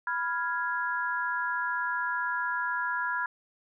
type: chord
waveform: sine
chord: F diminished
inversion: second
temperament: equal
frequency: 987.8 / 1396.9 / 1661.2 Hz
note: Cb6 / F6 / Ab6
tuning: 0 / 0 / 0 cents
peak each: -32 dBFS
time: 0.07-3.26 s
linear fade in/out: 2 ms
effects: none